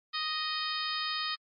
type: harmonic tone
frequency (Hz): 622.3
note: D#5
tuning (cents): 0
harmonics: 2 / 3 / 4 / 5 / 6 / 7 / 8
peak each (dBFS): -36 / -39 / -42 / -40 / -38 / -38 / -39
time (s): 0.13-1.36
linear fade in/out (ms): 20
effects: MP3 32 kbps